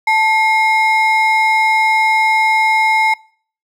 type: ring-modulated tone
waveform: triangle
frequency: 1510 Hz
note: F#6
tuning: 35 cents sharp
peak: -5 dBFS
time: 0.07-3.14 s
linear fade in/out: 5 ms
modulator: 630 Hz
effects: noise-tail reverb RT60 0.5 s tail -24 dB re dry